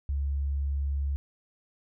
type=tone; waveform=sine; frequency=70 Hz; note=C#2; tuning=18 cents sharp; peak=-26 dBFS; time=0.09-1.16 s; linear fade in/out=0 ms; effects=none